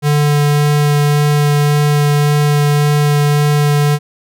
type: tone with vibrato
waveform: square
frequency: 146.83 Hz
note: D3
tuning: in tune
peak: -10 dBFS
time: 0.02-3.99 s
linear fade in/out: 50 ms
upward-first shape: sine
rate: 1.8 Hz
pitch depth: 8 cents each way
effects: none